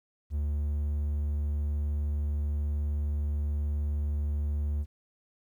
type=tone; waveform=triangle; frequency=73.42 Hz; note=D2; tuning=in tune; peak=-25 dBFS; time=0.3-4.86 s; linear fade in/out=50 ms; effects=11-bit

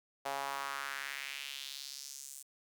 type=tone with high-pass filter sweep; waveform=sawtooth; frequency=138.59 Hz; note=C#3; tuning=in tune; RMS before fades=-42 dBFS; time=0.25-2.43 s; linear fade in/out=10 ms; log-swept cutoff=700 to 8500 Hz; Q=2.4; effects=none

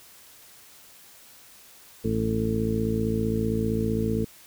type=harmonic tone; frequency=55.4 Hz; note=A1; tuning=13 cents sharp; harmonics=1 / 2 / 3 / 4 / 5 / 6 / 8; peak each=-34 / -29 / -34 / -27 / -36 / -33 / -29 dBFS; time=2.04-4.25 s; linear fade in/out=10 ms; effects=white hiss -51 dBFS RMS until 4.46 s

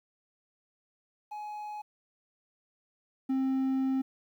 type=tone pair in turn; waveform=triangle; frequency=841 / 264.9 Hz; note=G#5 / C4; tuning=+22 / +22 cents; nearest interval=octave + minor sixth; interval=2000 cents; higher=first; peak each=-35 / -24 dBFS; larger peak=second; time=1.31-1.82 / 3.29-4.02 s; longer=second; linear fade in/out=10 ms; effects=11-bit

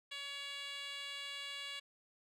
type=tone with band-pass filter; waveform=10% pulse; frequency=564 Hz; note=C#5; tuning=30 cents sharp; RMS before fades=-45 dBFS; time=0.11-1.8 s; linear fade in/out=10 ms; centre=3500 Hz; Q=1.5; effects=none

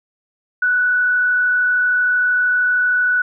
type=tone with frequency modulation; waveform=sine; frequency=1480 Hz; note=F#6; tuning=in tune; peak=-13 dBFS; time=0.62-3.22 s; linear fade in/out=5 ms; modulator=33 Hz; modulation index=0.45; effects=none

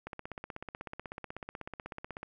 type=click train; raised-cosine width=0.5 ms; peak=-25 dBFS; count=36; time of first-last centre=0.07-2.23 s; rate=16.2 Hz; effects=none

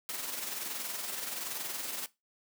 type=noise with amplitude modulation; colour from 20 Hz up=white; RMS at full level=-36 dBFS; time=0.09-2.06 s; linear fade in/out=0 ms; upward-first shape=sine; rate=21.2 Hz; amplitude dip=45%; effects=noise-tail reverb RT60 0.2 s tail -18 dB re dry + high-pass 200 Hz 12 dB/octave

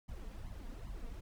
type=noise with flanger; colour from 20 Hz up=brown; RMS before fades=-45 dBFS; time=0.08-1.21 s; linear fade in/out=10 ms; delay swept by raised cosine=0.97 to 4.37 ms; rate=2.5 Hz; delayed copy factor=+0.95; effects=none

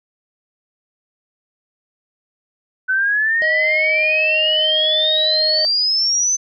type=exponential sweep; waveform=sine; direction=up; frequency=1505 to 6190 Hz; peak=-14 dBFS; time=2.88-6.37 s; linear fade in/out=20 ms
type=harmonic tone; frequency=622.3 Hz; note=D#5; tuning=in tune; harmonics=1 / 3 / 5 / 7 / 8; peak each=-21 / -31 / -35 / -38 / -39 dBFS; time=3.42-5.65 s; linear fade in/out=0 ms
effects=none

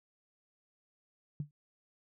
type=tone with exponential decay; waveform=sine; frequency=146.83 Hz; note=D3; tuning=in tune; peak=-30 dBFS; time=1.4-1.51 s; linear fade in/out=2 ms; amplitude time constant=22 ms; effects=none

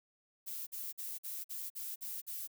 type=noise bursts; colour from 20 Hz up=violet; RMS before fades=-42 dBFS; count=8; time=0.46-2.476 s; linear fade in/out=20 ms; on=210 ms; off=48 ms; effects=none

